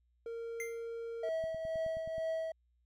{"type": "tone", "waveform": "triangle", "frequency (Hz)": 461.8, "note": "A#4", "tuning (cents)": -16, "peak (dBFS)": -37, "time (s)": [0.26, 1.29], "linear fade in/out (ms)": 2}
{"type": "tone with exponential decay", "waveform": "square", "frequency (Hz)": 2093, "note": "C7", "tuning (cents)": 0, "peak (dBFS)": -37, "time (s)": [0.6, 0.87], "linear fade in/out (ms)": 1, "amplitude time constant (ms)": 57}
{"type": "tone with tremolo", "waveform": "triangle", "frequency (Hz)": 647, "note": "E5", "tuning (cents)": -32, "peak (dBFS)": -30, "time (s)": [1.23, 2.52], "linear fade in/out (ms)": 5, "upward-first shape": "triangle", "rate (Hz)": 2.1, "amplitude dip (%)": 50}
{"type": "click train", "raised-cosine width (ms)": 5, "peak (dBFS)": -38, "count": 8, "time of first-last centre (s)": [1.44, 2.182], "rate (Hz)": 9.44}
{"effects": ["added 60 Hz sine -70 dBFS peak until 2.85 s"]}